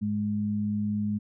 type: tone pair together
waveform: sine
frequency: 104.3 / 208.6 Hz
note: G#2 / G#3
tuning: +8 / +8 cents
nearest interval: octave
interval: 1200 cents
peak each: -33 / -26 dBFS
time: 0.01-1.19 s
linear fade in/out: 20 ms
effects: none